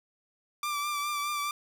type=tone with vibrato; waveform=sawtooth; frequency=1174.7 Hz; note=D6; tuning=in tune; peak=-26 dBFS; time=0.63-1.51 s; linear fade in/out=2 ms; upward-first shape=triangle; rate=4.8 Hz; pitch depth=36 cents each way; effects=none